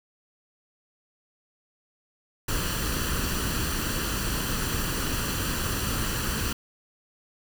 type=noise with comb filter; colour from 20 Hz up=pink; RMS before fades=-28 dBFS; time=2.48-6.53 s; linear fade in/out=5 ms; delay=0.68 ms; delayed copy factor=+0.6; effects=none